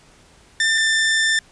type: tone pair in turn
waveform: sawtooth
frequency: 1791 / 1783.5 Hz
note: A6 / A6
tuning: +30 / +23 cents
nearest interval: unison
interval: 7 cents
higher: first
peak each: -12 dBFS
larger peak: neither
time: 0.6-0.78 / 0.78-1.39 s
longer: second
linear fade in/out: 2 ms
effects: pink hiss -51 dBFS RMS until 1.51 s + resampled to 22050 Hz